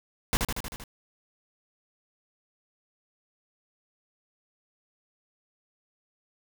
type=noise with echo; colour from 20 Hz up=pink; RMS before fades=-24 dBFS; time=0.33-0.37 s; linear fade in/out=0 ms; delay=78 ms; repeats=6; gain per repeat=-3 dB; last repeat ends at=0.838 s; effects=none